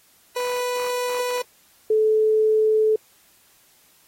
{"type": "tone pair in turn", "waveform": ["30% pulse", "sine"], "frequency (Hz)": [493.8, 434.2], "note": ["B4", "A4"], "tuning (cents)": [0, -23], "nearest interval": "major second", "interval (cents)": 223, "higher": "first", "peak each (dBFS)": [-20, -15], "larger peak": "second", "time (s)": [[0.36, 1.42], [1.9, 2.96]], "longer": "neither", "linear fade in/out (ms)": 5, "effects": ["white hiss -57 dBFS RMS until 4.07 s", "AAC 48 kbps"]}